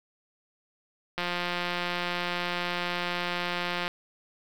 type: click train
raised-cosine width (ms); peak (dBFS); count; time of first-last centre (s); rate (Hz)
0.3; -14; 476; 1.18-3.879; 176
effects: 7-bit